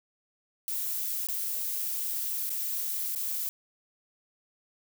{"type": "noise with dropouts", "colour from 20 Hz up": "violet", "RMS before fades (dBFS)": -32, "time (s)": [0.68, 3.49], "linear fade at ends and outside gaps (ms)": 0, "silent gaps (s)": [[1.27, 1.287], [2.494, 2.503], [3.149, 3.159]], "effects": []}